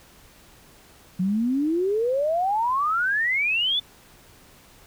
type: exponential sweep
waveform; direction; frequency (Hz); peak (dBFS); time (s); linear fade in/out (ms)
sine; up; 177.5 to 3550; -20; 1.19-3.8; 10
effects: pink hiss -52 dBFS RMS until 4.86 s